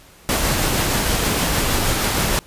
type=noise with tremolo; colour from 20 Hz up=pink; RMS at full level=-18 dBFS; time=0.29-2.39 s; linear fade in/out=0 ms; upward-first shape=triangle; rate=6.4 Hz; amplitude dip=25%; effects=pink hiss -47 dBFS RMS until 2.46 s + resampled to 32000 Hz